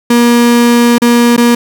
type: tone with dropouts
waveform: 35% pulse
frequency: 238.1 Hz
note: A#3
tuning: 37 cents sharp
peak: -3 dBFS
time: 0.1-1.55 s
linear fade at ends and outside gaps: 5 ms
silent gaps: 0.983-1.018 / 1.365-1.377 s
effects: none